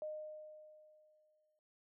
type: tone with exponential decay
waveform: sine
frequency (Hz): 614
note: D#5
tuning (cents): -23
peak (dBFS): -39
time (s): 0.02-1.59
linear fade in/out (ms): 1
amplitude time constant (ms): 340
effects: none